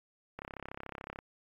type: click train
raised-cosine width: 0.5 ms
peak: -26 dBFS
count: 28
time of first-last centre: 0.39-1.189 s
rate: 33.8 Hz
effects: AAC 64 kbps